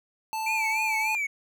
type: tone with pitch glide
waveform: square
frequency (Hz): 880 to 871.9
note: A5 to A5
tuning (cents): 0 to -16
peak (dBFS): -29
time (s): 0.33-1.15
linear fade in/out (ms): 0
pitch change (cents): -16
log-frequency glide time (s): 0.56-1.03
type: tone with vibrato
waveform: triangle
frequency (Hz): 2334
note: D7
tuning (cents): -11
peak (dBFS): -24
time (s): 0.46-1.27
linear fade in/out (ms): 10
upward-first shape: triangle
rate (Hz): 3.4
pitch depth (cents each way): 110
effects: none